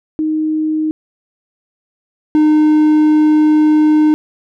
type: tone pair in turn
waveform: sine / triangle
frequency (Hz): 311.1 / 305.8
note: D#4 / D#4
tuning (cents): 0 / -30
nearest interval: unison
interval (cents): 30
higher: first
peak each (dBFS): -13 / -5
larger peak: second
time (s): 0.19-0.91 / 2.35-4.14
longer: second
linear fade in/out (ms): 0
effects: none